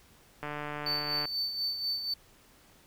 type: click train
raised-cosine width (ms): 0.5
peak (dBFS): -22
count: 123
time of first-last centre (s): 0.43-1.254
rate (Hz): 148
type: tone with tremolo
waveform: triangle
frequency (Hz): 4535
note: C#8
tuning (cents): +39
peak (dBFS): -27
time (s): 0.86-2.14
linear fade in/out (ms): 5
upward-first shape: sine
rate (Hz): 4.1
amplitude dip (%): 55
effects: pink hiss -60 dBFS RMS until 2.86 s